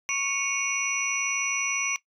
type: tone cluster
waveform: sine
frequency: 1099 / 2227 / 2445 / 2761 / 5880 Hz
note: C#6 / C#7 / D#7 / F7 / F#8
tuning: -15 / +7 / -31 / -20 / -12 cents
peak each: -36 / -29 / -31 / -33 / -29 dBFS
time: 0.09-1.96 s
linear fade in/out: 0 ms
effects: noise-tail reverb RT60 0.1 s tail -17 dB re dry + tanh soft clip ceiling -14 dBFS